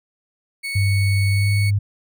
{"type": "tone", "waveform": "35% pulse", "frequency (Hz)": 2217, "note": "C#7", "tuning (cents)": 0, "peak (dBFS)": -23, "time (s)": [0.63, 1.71], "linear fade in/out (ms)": 20}
{"type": "tone with pitch glide", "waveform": "sine", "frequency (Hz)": [98.5, 101.39], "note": ["G2", "G#2"], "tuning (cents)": [9, -41], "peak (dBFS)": -15, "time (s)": [0.75, 1.79], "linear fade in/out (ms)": 10, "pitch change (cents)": 50, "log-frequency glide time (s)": [1.3, 1.51]}
{"effects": []}